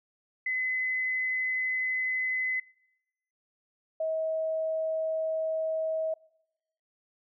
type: tone pair in turn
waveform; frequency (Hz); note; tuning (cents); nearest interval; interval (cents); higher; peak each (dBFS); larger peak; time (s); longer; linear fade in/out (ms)
sine; 2028 / 638.8; B6 / D#5; +45 / +45; octave + minor sixth; 2000; first; -27; neither; 0.46-2.6 / 4-6.14; neither; 5
effects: noise-tail reverb RT60 0.9 s tail -24 dB re dry